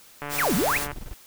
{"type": "click train", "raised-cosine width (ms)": 0.5, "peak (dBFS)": -18, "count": 102, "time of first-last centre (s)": [0.22, 0.917], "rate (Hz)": 145}
{"type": "noise", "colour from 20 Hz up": "white", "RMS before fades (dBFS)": -30, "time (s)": [0.29, 0.88], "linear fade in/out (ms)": 50}
{"type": "exponential two-way sweep", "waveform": "sine", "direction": "down then up", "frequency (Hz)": [2833, 160.8, 2833], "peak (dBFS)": -21, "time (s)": [0.38, 0.78], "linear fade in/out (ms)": 10, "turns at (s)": 0.55}
{"type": "noise with tremolo", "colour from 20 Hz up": "brown", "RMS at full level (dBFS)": -36, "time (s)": [0.51, 1.14], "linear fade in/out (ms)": 5, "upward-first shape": "square", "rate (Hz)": 20, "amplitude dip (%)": 75}
{"effects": ["white hiss -51 dBFS RMS until 1.26 s"]}